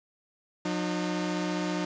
sawtooth tone pair together, 179.77 / 304.7 Hz, F#3 / D#4, -50 / -36 cents, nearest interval major sixth, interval 914 cents, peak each -27 / -27 dBFS, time 0.65-1.85 s, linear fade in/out 5 ms, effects resampled to 16000 Hz + 8-bit

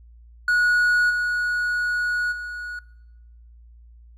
triangle tone with level steps, 1458 Hz, F#6, 26 cents flat, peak -15 / -20 / -29 dBFS, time 0.48-2.79 s, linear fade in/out 2 ms, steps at 1.09 / 2.31 s, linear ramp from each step 20 ms, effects noise-tail reverb RT60 0.9 s tail -21 dB re dry + added 58 Hz sine -45 dBFS peak until 4.17 s

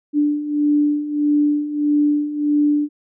sine beating tone pair, 293.3 / 294.9 Hz, D4 / D4, -2 / +7 cents, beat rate 1.6 Hz, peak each -21 / -16 dBFS, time 0.13-2.89 s, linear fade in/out 50 ms, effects none

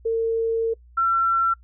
sine tone pair in turn, 454 / 1352.6 Hz, A#4 / E6, -46 / +44 cents, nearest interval octave + perfect fifth, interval 1890 cents, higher second, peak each -19 / -17 dBFS, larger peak second, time 0.05-0.74 / 0.97-1.54 s, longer first, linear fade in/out 10 ms, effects noise-tail reverb RT60 0.1 s tail -24 dB re dry + added 60 Hz sine -47 dBFS peak until 1.63 s

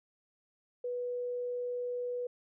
sine tone, 490.6 Hz, B4, 12 cents flat, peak -33 dBFS, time 0.84-2.27 s, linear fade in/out 5 ms, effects none

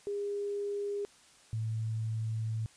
sine tone pair in turn, 406.3 / 111.02 Hz, G#4 / A2, -38 / +16 cents, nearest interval octave + minor seventh, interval 2246 cents, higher first, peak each -32 / -31 dBFS, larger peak second, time 0.07-1.05 / 1.53-2.66 s, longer second, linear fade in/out 0 ms, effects white hiss -60 dBFS RMS until 2.76 s + resampled to 22050 Hz

